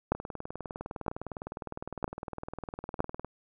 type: two click trains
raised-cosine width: 1 ms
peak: -23 / -11 dBFS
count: 62 / 4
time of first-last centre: 0.15-3.246 / 0.12-3.005 s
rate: 19.7 / 1.04 Hz
effects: none